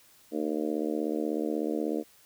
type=harmonic tone; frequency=76.4 Hz; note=D#2; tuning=31 cents flat; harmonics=3 / 4 / 5 / 6 / 7 / 8 / 9; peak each=-35 / -31 / -37 / -34 / -38 / -41 / -44 dBFS; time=0.31-2.04 s; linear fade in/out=50 ms; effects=white hiss -59 dBFS RMS until 2.25 s